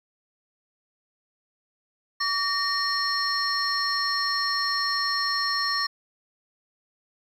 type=tone cluster; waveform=sine; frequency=1145 / 1843 / 4281 / 5410 Hz; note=D6 / A#6 / C8 / E8; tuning=-44 / -20 / +39 / +44 cents; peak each=-28 dBFS; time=2.2-5.87 s; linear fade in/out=10 ms; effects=tanh soft clip ceiling -15 dBFS + 9-bit